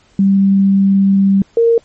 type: tone pair in turn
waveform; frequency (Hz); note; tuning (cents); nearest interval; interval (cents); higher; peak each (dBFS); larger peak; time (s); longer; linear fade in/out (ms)
sine; 195.7 / 463; G3 / A#4; -3 / -12; octave + minor third; 1491; second; -7; neither; 0.19-1.42 / 1.57-1.78; first; 2
effects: pink hiss -51 dBFS RMS until 1.84 s + MP3 32 kbps